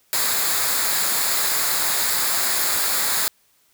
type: noise with comb filter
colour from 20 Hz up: white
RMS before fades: -21 dBFS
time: 0.13-3.28 s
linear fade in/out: 0 ms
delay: 0.34 ms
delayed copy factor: -0.6
effects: white hiss -61 dBFS RMS until 3.73 s